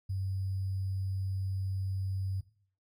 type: tone with sample-and-hold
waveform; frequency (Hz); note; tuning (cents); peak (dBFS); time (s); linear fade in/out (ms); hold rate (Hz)
sine; 95.6; G2; -43; -31; 0.09-2.41; 10; 4900
effects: noise-tail reverb RT60 0.5 s tail -17 dB re dry + AAC 48 kbps